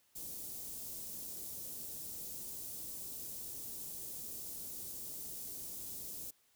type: band-stop noise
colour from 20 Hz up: white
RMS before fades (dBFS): -45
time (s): 0.15-6.31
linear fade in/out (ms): 10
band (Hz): 410 to 7000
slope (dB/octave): 12
effects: white hiss -72 dBFS RMS until 6.55 s